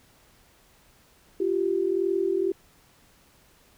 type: tone pair together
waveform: sine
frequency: 345.9 / 387.9 Hz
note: F4 / G4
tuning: -17 / -18 cents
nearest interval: major second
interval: 199 cents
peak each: -26 / -24 dBFS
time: 1.4-2.52 s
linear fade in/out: 5 ms
effects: pink hiss -59 dBFS RMS until 3.77 s